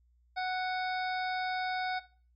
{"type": "harmonic tone with a mistuned harmonic", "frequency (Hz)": 740, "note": "F#5", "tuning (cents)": 0, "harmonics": [1, 2, 3, 5, 6, 7], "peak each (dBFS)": [-32, -38, -42, -46, -48, -49], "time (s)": [0.36, 2], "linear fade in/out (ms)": 20, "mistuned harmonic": 7, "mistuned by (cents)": -56, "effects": ["noise-tail reverb RT60 0.4 s tail -17 dB re dry", "added 60 Hz sine -64 dBFS peak until 2.35 s"]}